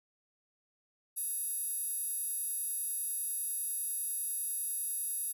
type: tone with high-pass filter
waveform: square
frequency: 535 Hz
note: C5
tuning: 38 cents sharp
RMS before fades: -36 dBFS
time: 1.16-5.33 s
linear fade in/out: 20 ms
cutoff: 11000 Hz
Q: 8.7
effects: none